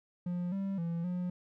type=tone with pitch steps; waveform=triangle; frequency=176.8 / 195.4 / 168.5 / 179.1 Hz; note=F3 / G3 / E3 / F3; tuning=+22 / -5 / +38 / +44 cents; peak=-30 dBFS; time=0.26-1.3 s; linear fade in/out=5 ms; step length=260 ms; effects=none